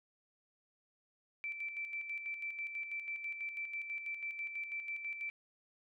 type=tone with tremolo; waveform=sine; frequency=2332 Hz; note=D7; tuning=13 cents flat; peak=-37 dBFS; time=1.44-5.3 s; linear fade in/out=0 ms; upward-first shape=square; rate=6.1 Hz; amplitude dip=50%; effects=none